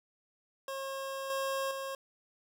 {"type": "tone with level steps", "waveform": "25% pulse", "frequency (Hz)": 540, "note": "C#5", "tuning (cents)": -45, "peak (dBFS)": [-33, -28, -33], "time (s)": [0.68, 1.95], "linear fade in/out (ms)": 2, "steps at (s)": [1.3, 1.71], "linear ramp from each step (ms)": 2, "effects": []}